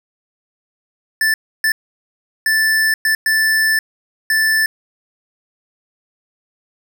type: tone bursts at uneven times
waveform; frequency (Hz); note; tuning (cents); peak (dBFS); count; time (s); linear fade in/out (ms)
square; 1760; A6; 0; -13; 6; 1.21-1.34 / 1.64-1.72 / 2.46-2.94 / 3.05-3.15 / 3.26-3.79 / 4.3-4.66; 2
effects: none